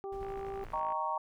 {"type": "harmonic tone", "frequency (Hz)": 392, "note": "G4", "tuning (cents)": 0, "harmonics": [1, 2, 3], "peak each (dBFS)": [-38, -43, -52], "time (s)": [0.04, 0.64], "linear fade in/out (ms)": 0}
{"type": "noise with tremolo", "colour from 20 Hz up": "brown", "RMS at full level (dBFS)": -47, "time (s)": [0.12, 0.8], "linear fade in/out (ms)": 5, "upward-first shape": "square", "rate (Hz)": 12, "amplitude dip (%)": 30}
{"type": "click train", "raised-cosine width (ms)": 0.5, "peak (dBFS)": -34, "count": 39, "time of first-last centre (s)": [0.23, 0.922], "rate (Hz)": 54.9}
{"type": "chord", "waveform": "sine", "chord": "Eb dominant seventh", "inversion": "none", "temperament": "equal", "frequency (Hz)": [622.3, 784, 932.3, 1108.7], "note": ["Eb5", "G5", "Bb5", "Db6"], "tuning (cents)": [0, 0, 0, 0], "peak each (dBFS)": [-40, -39, -34, -36], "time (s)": [0.73, 1.18], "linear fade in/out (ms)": 5}
{"effects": []}